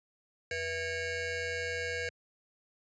25% pulse ring-modulated tone, 573 Hz, D5, 43 cents flat, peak -26 dBFS, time 0.51-2.09 s, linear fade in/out 2 ms, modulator 1060 Hz, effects high-pass 100 Hz 12 dB/octave + resampled to 16000 Hz

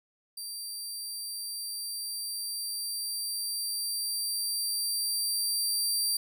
20% pulse tone with level ramp, 4699 Hz, D8, in tune, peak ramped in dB -31 to -20 dBFS, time 0.37-6.17 s, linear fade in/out 5 ms, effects none

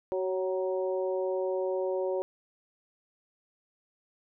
harmonic tone with a mistuned harmonic, 187.6 Hz, F#3, 24 cents sharp, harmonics 2 / 3 / 4 / 5, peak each -30 / -31 / -43 / -42 dBFS, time 0.12-2.22 s, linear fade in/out 0 ms, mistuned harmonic 3, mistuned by -24 cents, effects none

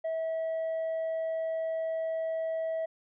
sine tone with tanh clipping, 648 Hz, E5, 30 cents flat, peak -30 dBFS, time 0.04-2.86 s, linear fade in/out 10 ms, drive 2 dB, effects none

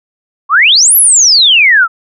sine exponential two-way sweep, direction up then down, 1039 to 12000 to 1277 Hz, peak -3 dBFS, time 0.49-1.88 s, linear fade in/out 50 ms, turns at 0.96 s, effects none

